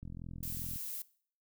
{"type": "click train", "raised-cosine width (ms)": 5, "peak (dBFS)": -33, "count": 32, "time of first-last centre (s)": [0.03, 0.759], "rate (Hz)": 42.5}
{"type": "noise", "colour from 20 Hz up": "violet", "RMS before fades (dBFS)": -41, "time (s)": [0.43, 1.02], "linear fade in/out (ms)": 2}
{"effects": ["noise-tail reverb RT60 0.5 s tail -20 dB re dry"]}